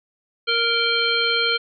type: harmonic tone with a mistuned harmonic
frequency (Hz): 465.9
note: A#4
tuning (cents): -1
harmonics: 1 / 3 / 5 / 7 / 9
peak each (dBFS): -26 / -23 / -25 / -23 / -24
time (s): 0.47-1.58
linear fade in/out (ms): 20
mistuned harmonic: 7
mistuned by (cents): -59
effects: none